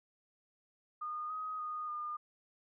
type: tone with pitch steps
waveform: sine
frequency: 1224 / 1258 / 1233 / 1212 Hz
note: D#6 / D#6 / D#6 / D#6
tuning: -29 / +19 / -16 / -46 cents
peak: -37 dBFS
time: 1.01-2.17 s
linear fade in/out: 10 ms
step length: 290 ms
effects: none